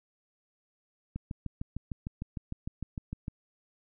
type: click train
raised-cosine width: 5 ms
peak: -23 dBFS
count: 15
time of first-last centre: 1.16-3.281 s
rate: 6.6 Hz
effects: none